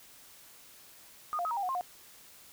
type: tone with pitch steps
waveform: sine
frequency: 1229 / 701 / 1273 / 941 / 800 / 732 / 1060 / 720 Hz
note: D#6 / F5 / D#6 / A#5 / G5 / F#5 / C6 / F#5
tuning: -22 / +6 / +39 / +16 / +35 / -19 / +22 / -47 cents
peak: -30 dBFS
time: 1.33-1.81 s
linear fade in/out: 0 ms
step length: 60 ms
effects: white hiss -55 dBFS RMS until 2.52 s